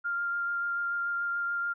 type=tone with vibrato; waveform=sine; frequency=1396.9 Hz; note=F6; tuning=in tune; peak=-28 dBFS; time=0.04-1.74 s; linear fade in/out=20 ms; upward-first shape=sine; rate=6.9 Hz; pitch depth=11 cents each way; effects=none